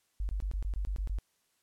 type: tone bursts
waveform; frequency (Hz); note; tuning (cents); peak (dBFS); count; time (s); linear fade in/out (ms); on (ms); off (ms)
sine; 48.9; G1; -4; -30; 9; 0.2-1.186; 0; 90; 22
effects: white hiss -74 dBFS RMS until 1.62 s + low-pass 12000 Hz 12 dB/octave